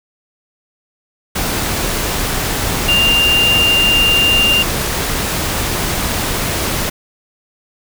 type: tone in noise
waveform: sine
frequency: 2794 Hz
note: F7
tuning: in tune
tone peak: -10 dBFS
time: 2.88-4.63 s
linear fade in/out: 10 ms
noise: pink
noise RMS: -18 dBFS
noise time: 1.35-6.9 s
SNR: +5 dB
effects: none